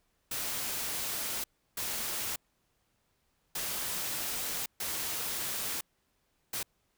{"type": "noise bursts at uneven times", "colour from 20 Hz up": "white", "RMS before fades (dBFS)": -35, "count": 5, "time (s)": [[0.31, 1.44], [1.77, 2.36], [3.55, 4.66], [4.8, 5.81], [6.53, 6.63]], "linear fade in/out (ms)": 5, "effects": ["pink hiss -75 dBFS RMS until 6.97 s"]}